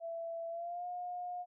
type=tone with pitch glide; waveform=sine; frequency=667 to 714.9 Hz; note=E5 to F5; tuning=+20 to +40 cents; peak=-38 dBFS; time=0-1.46 s; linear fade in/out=50 ms; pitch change=+120 cents; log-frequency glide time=0.49-0.86 s; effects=none